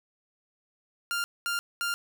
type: tone bursts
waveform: sawtooth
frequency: 1396.9 Hz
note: F6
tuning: in tune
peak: -24 dBFS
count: 3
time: 1.11-1.94 s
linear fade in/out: 0 ms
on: 130 ms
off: 220 ms
effects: none